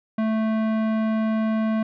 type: tone with tanh clipping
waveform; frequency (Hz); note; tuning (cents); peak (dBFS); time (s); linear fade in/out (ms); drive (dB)
sine; 220; A3; 0; -22; 0.18-1.83; 5; 17
effects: none